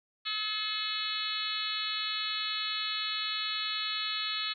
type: harmonic tone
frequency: 429.6 Hz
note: A4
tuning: 41 cents flat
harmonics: 3 / 4 / 5 / 6 / 7 / 8 / 9 / 10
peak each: -40 / -43 / -43 / -40 / -41 / -38 / -37 / -37 dBFS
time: 0.25-4.54 s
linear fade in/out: 20 ms
effects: none